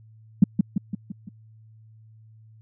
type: tone with echo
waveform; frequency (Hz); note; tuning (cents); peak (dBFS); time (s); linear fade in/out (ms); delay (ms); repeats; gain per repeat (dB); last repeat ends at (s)
sine; 194.6; G3; -12; -8; 0.42-0.44; 5; 170; 5; -5; 1.29
effects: added 110 Hz sine -48 dBFS peak until 2.61 s